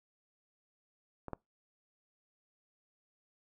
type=clicks; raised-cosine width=1 ms; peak=-28 / -23 dBFS; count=2; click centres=1.283 / 1.333 s; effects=noise-tail reverb RT60 0.2 s tail -25 dB re dry